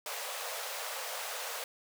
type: high-pass noise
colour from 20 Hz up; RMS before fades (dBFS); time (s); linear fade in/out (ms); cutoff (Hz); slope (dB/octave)
pink; -39; 0.06-1.64; 2; 460; 96
effects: none